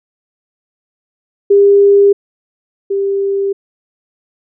sine tone pair in turn, 401.4 / 395.2 Hz, G4 / G4, +41 / +14 cents, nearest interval unison, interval 27 cents, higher first, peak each -4 / -12 dBFS, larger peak first, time 1.5-2.13 / 2.9-3.53 s, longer neither, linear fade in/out 10 ms, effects none

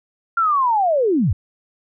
sine linear sweep, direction down, 1396.9 to 68 Hz, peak -14 dBFS, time 0.37-1.33 s, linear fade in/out 5 ms, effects none

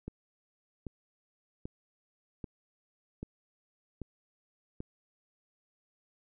click train, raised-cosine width 3 ms, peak -26 dBFS, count 7, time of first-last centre 0.08-4.804 s, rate 1.27 Hz, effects none

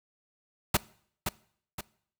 pink noise with echo, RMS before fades -23 dBFS, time 0.74-0.77 s, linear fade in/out 5 ms, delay 520 ms, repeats 2, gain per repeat -7 dB, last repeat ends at 1.81 s, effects noise-tail reverb RT60 0.6 s tail -22 dB re dry

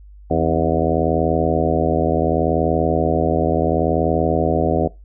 harmonic tone with a mistuned harmonic, 80.7 Hz, E2, 36 cents flat, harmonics 1 / 2 / 3 / 4 / 5 / 6 / 7 / 8 / 9, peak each -24 / -24 / -24 / -24 / -24 / -24 / -24 / -24 / -24 dBFS, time 0.3-4.88 s, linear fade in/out 10 ms, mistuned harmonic 3, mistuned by +84 cents, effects noise-tail reverb RT60 0.2 s tail -19 dB re dry + added 50 Hz sine -39 dBFS peak until 5.04 s

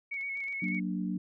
sine tone with vibrato, 2217 Hz, C#7, in tune, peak -33 dBFS, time 0.11-0.8 s, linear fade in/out 10 ms, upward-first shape square, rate 8.2 Hz, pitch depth 23 cents each way
clicks, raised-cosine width 0.2 ms, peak -38 dBFS, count 10, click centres 0.142 / 0.212 / 0.373 / 0.405 / 0.439 / 0.483 / 0.526 / 0.642 / 0.684 / 0.747 s
sine chord, Gb augmented, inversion none, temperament equal, 185 / 233.1 / 293.7 Hz, Gb3 / Bb3 / D4, 0 / 0 / 0 cents, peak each -32 / -37 / -37 dBFS, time 0.62-1.18 s, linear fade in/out 5 ms
effects none

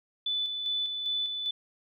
sine tone with tremolo, 3491 Hz, A7, 14 cents flat, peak -27 dBFS, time 0.26-1.51 s, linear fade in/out 5 ms, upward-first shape square, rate 2.5 Hz, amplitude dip 40%, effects none

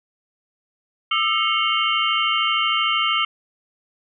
sine tone cluster, 1211 / 1324 / 2180 / 2809 / 3083 Hz, D#6 / E6 / C#7 / F7 / G7, -47 / +7 / -29 / +9 / -29 cents, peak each -24 dBFS, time 1.11-3.25 s, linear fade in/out 5 ms, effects none

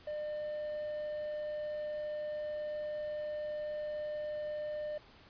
triangle tone, 602 Hz, D5, 43 cents sharp, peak -34 dBFS, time 0.07-4.98 s, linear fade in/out 5 ms, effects pink hiss -59 dBFS RMS until 5.29 s + resampled to 11025 Hz

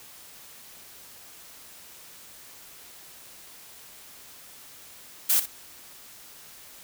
blue noise with echo, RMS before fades -21 dBFS, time 5.29-5.4 s, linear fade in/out 10 ms, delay 60 ms, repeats 1, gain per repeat -12 dB, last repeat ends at 5.46 s, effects white hiss -48 dBFS RMS until 6.83 s

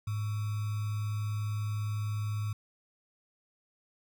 sine tone with sample-and-hold, 105.3 Hz, G#2, 24 cents sharp, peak -30 dBFS, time 0.07-2.53 s, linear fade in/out 5 ms, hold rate 1225 Hz, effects none

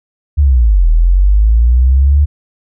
sine linear two-way sweep, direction down then up, 75.7 to 39 to 74.1 Hz, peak -5 dBFS, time 0.37-2.26 s, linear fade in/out 20 ms, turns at 0.89 s, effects none

